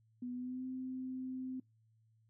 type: tone with pitch glide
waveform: sine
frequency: 246.9 to 258.1 Hz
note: B3 to C4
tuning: 0 to -23 cents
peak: -39 dBFS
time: 0.22-1.6 s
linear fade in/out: 5 ms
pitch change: +77 cents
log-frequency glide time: 0.32-0.65 s
effects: noise-tail reverb RT60 0.2 s tail -24 dB re dry + added 111 Hz sine -68 dBFS peak until 2.29 s